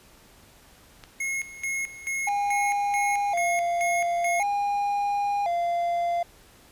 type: click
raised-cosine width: 0.2 ms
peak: -25 dBFS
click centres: 1.038 s
type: tone with tremolo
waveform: square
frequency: 2165 Hz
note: C#7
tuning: 41 cents flat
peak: -27 dBFS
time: 1.2-4.43 s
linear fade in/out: 5 ms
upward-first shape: square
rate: 2.3 Hz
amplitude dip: 80%
type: tone with vibrato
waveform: triangle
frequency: 749 Hz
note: F#5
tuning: 21 cents sharp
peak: -21 dBFS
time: 2.27-6.23 s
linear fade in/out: 5 ms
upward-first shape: square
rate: 0.47 Hz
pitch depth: 140 cents each way
effects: pink hiss -54 dBFS RMS until 6.71 s + resampled to 32000 Hz